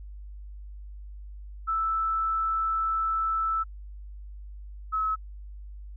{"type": "tone pair in turn", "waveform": "sine", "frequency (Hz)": [1318.5, 1291.4], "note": ["E6", "E6"], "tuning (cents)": [0, -36], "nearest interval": "unison", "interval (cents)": 36, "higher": "first", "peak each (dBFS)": -24, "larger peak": "neither", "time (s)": [[1.67, 3.64], [4.92, 5.16]], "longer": "first", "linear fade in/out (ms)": 20, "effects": ["added 50 Hz sine -39 dBFS peak until 5.96 s"]}